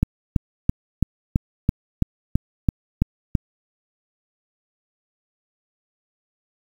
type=click train; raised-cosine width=5 ms; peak=-4 dBFS; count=11; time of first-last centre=0.03-3.352 s; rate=3.01 Hz; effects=7-bit